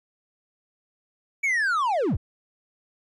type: linear sweep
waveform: triangle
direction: down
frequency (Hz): 2295 to 38.89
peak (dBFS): -19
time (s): 1.43-2.17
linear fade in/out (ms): 10
effects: resampled to 24000 Hz